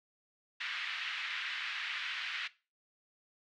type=band-pass noise; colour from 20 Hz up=pink; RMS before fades=-39 dBFS; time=0.6-2.48 s; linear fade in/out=10 ms; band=1600 to 3400 Hz; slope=24 dB/octave; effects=noise-tail reverb RT60 0.3 s tail -18 dB re dry